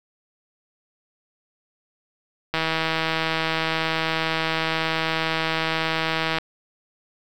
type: click train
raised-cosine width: 0.3 ms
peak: -7 dBFS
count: 620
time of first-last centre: 2.54-6.385 s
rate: 161 Hz
effects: 7-bit